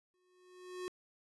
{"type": "tone with exponential growth", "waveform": "square", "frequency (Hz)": 364.3, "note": "F#4", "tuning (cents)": -27, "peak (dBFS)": -38, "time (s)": [0.14, 0.88], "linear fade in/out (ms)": 0, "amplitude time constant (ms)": 160, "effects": ["resampled to 24000 Hz"]}